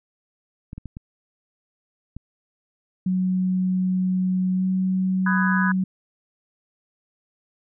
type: clicks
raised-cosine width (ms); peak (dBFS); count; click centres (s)
5; -22; 5; 0.731 / 0.78 / 0.857 / 0.969 / 2.166
type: tone with pitch glide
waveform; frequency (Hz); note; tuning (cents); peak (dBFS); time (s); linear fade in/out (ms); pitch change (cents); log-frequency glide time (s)
sine; 185 to 187.15; F#3 to F#3; 0 to +20; -19; 3.06-5.84; 5; +20; 4.55-4.64
type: chord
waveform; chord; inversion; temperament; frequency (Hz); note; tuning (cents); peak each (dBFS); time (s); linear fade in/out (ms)
sine; G# minor seventh; first; just; 996.7 / 1245.9 / 1495.1 / 1661.2; B5 / D#6 / F#6 / G#6; +16 / +2 / +18 / 0; -27 / -30 / -26 / -25; 5.26-5.72; 5
effects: none